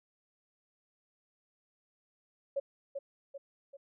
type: tone with echo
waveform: sine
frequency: 554.4 Hz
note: C#5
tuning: in tune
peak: -29 dBFS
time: 2.56-2.6 s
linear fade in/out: 10 ms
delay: 390 ms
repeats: 3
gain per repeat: -6 dB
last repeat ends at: 3.77 s
effects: none